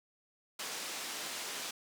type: band-pass noise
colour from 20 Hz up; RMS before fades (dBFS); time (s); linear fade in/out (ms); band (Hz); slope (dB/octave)
white; -41; 0.59-1.71; 5; 250 to 7000; 12
effects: none